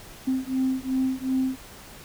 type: beating tone pair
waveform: sine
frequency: 260.1 / 262.8 Hz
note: C4 / C4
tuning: -10 / +8 cents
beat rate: 2.7 Hz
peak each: -25 dBFS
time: 0.27-1.57 s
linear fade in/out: 10 ms
effects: tanh soft clip ceiling -16 dBFS + pink hiss -45 dBFS RMS until 2.04 s